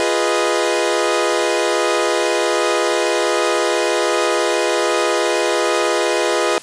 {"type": "chord", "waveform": "sawtooth", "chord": "F half-diminished seventh", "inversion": "none", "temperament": "equal", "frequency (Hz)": [349.2, 415.3, 493.9, 622.3], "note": ["F4", "Ab4", "Cb5", "Eb5"], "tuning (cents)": [0, 0, 0, 0], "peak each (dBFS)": -17, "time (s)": [0, 6.58], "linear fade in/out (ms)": 0, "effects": ["white hiss -37 dBFS RMS until 6.62 s", "resampled to 22050 Hz"]}